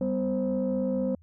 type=tone cluster; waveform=sine; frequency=195.8 / 251.4 / 526 Hz; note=G3 / B3 / C5; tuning=-2 / +31 / +9 cents; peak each=-28 / -28 / -28 dBFS; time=0.01-1.15 s; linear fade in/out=2 ms; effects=tanh soft clip ceiling -19 dBFS + added 83 Hz sine -53 dBFS peak until 1.22 s

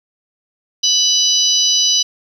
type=harmonic tone; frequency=990 Hz; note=B5; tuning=4 cents sharp; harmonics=3 / 4 / 5 / 6; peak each=-17 / -17 / -17 / -17 dBFS; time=0.83-2.03 s; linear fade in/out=10 ms; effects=7-bit

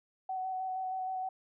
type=tone with vibrato; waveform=sine; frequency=751 Hz; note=F#5; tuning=26 cents sharp; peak=-33 dBFS; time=0.29-1.29 s; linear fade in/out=5 ms; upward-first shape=square; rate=6.4 Hz; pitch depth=13 cents each way; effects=none

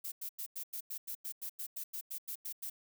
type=noise bursts; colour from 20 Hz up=violet; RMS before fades=-41 dBFS; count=16; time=0.04-2.7 s; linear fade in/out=10 ms; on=80 ms; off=92 ms; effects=none

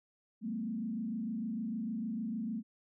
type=tone with frequency modulation; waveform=sine; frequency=222.5 Hz; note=A3; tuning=20 cents sharp; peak=-34 dBFS; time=0.41-2.63 s; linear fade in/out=50 ms; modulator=26.6 Hz; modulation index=0.99; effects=none

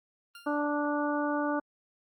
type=tone with exponential decay; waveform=20% pulse; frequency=1396.9 Hz; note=F6; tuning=in tune; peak=-39 dBFS; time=0.35-0.72 s; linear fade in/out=2 ms; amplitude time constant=80 ms
type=harmonic tone; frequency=293.3 Hz; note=D4; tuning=2 cents flat; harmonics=1 / 2 / 3 / 4 / 5; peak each=-30 / -33 / -35 / -36 / -37 dBFS; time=0.46-1.6 s; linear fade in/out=10 ms
effects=Opus 24 kbps

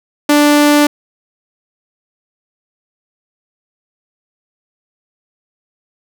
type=tone; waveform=sawtooth; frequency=293.7 Hz; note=D4; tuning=in tune; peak=-3 dBFS; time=0.29-0.87 s; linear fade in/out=5 ms; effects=none

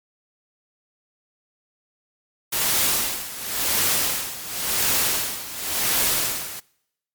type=noise with tremolo; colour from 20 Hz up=white; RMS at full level=-20 dBFS; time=2.52-6.6 s; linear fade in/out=10 ms; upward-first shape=sine; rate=0.93 Hz; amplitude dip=80%; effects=noise-tail reverb RT60 0.8 s tail -24 dB re dry + MP3 96 kbps

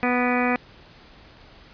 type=harmonic tone with a mistuned harmonic; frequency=246.9 Hz; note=B3; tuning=in tune; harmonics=1 / 2 / 3 / 4 / 5 / 6 / 7 / 8 / 9 / 10; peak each=-23 / -27 / -27 / -32 / -30 / -34 / -32 / -30 / -32 / -32 dBFS; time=0.03-0.56 s; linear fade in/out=0 ms; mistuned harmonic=9; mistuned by=+48 cents; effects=pink hiss -49 dBFS RMS until 1.73 s + resampled to 11025 Hz

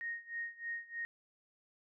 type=tone with tremolo; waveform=sine; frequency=1862 Hz; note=A#6; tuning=2 cents flat; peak=-36 dBFS; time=0.01-1.05 s; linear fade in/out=0 ms; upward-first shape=sine; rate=3.2 Hz; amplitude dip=90%; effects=none

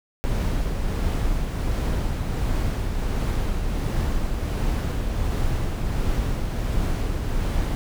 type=noise with tremolo; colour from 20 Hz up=brown; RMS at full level=-22 dBFS; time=0.24-7.75 s; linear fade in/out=0 ms; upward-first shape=triangle; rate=1.4 Hz; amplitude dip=35%; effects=none

